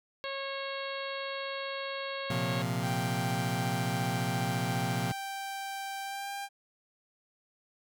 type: harmonic tone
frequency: 547 Hz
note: C#5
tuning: 23 cents flat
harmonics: 1 / 2 / 3 / 4 / 5 / 6 / 7 / 8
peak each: -38 / -41 / -43 / -44 / -45 / -46 / -46 / -47 dBFS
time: 0.24-2.62 s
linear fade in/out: 0 ms
type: chord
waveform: sawtooth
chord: Bb suspended second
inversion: none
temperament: just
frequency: 116.54 / 131.11 / 174.81 Hz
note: Bb2 / C3 / F3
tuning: 0 / +4 / +2 cents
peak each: -30 dBFS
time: 2.3-5.12 s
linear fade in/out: 5 ms
type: tone with pitch glide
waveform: sawtooth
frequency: 784 to 797.2 Hz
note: G5 to G5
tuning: 0 to +29 cents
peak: -32 dBFS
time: 2.81-6.49 s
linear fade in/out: 50 ms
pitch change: +29 cents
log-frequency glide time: 6.02-6.31 s
effects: none